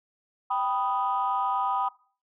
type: chord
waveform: sine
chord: G augmented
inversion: none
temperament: equal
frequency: 784 / 987.8 / 1244.5 Hz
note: G5 / B5 / D#6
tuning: 0 / 0 / 0 cents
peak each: -28 / -27 / -29 dBFS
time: 0.5-1.89 s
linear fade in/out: 10 ms
effects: noise-tail reverb RT60 0.4 s tail -20 dB re dry + tanh soft clip ceiling -16 dBFS